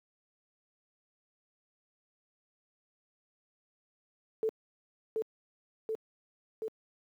sine tone with echo, 440.8 Hz, A4, 3 cents sharp, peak -27 dBFS, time 4.43-4.49 s, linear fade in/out 0 ms, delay 730 ms, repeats 3, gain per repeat -2 dB, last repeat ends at 6.68 s, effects high-pass 200 Hz 12 dB/octave + 11-bit

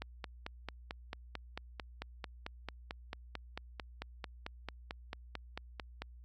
click train, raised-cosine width 0.3 ms, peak -24 dBFS, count 28, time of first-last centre 0.02-6.02 s, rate 4.5 Hz, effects added 60 Hz sine -51 dBFS peak until 6.24 s

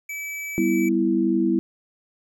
square tone, 2300 Hz, D7, 37 cents flat, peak -30 dBFS, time 0.09-0.89 s, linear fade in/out 5 ms
sine chord, E minor, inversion first, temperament equal, 196 / 246.9 / 329.6 Hz, G3 / B3 / E4, 0 / 0 / 0 cents, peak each -24 / -24 / -20 dBFS, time 0.58-1.59 s, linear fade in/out 0 ms
effects none

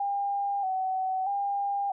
sine tone with vibrato, 778 Hz, G5, 13 cents flat, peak -26 dBFS, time 0-1.92 s, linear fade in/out 5 ms, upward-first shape square, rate 0.79 Hz, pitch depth 53 cents each way, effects none

